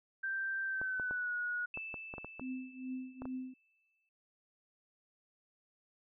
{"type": "tone with pitch glide", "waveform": "sine", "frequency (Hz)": [1568, 1454.6], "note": ["G6", "F#6"], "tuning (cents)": [0, -30], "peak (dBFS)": -34, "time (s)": [0.23, 1.66], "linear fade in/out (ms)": 10, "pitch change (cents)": -130, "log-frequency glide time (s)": [0.65, 1.34]}
{"type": "clicks", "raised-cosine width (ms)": 1, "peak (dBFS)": -30, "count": 11, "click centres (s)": [0.815, 0.998, 1.11, 1.774, 1.942, 2.139, 2.182, 2.246, 2.396, 3.22, 3.255]}
{"type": "tone with exponential decay", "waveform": "sine", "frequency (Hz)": 2637, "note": "E7", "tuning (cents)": 0, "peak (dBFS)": -39, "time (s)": [1.74, 4.09], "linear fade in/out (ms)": 2, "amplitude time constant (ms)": 510}
{"type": "tone with tremolo", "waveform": "sine", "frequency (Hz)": 257.4, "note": "C4", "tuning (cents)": -28, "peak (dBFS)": -36, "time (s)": [2.41, 3.54], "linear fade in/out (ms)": 5, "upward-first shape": "triangle", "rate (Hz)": 2.4, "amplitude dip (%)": 90}
{"effects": []}